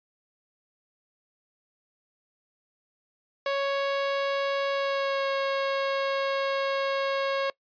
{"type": "tone with pitch glide", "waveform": "sawtooth", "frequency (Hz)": [554.4, 547.1], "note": ["C#5", "C#5"], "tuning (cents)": [0, -23], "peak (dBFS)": -21, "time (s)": [3.46, 7.5], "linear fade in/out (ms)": 2, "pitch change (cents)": -23, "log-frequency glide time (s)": [4.72, 5.28], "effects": ["noise-tail reverb RT60 0.1 s tail -23 dB re dry", "resampled to 11025 Hz"]}